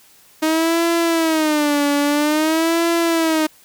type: tone with vibrato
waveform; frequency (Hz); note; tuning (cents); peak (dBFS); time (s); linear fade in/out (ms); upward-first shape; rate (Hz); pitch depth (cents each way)
sawtooth; 311.1; D#4; 0; -11; 0.42-3.47; 10; sine; 0.5; 140
effects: white hiss -50 dBFS RMS until 3.64 s